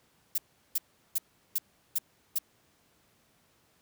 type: noise bursts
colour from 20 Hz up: violet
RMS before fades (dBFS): -28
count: 6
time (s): 0.35-2.386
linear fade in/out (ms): 5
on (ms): 31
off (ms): 370
effects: pink hiss -67 dBFS RMS until 3.81 s + high-pass 80 Hz 12 dB/octave